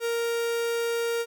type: tone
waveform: 45% pulse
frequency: 466.2 Hz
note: A#4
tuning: in tune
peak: -25 dBFS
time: 0-1.26 s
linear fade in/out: 50 ms
effects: 11-bit